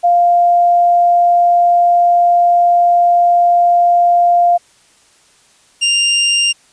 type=tone pair in turn; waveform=sine / sawtooth; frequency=698.5 / 2794 Hz; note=F5 / F7; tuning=0 / 0 cents; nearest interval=2 octaves; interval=2400 cents; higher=second; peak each=-7 dBFS; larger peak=neither; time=0.03-4.58 / 5.81-6.53 s; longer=first; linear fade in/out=20 ms; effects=white hiss -50 dBFS RMS until 6.72 s + resampled to 22050 Hz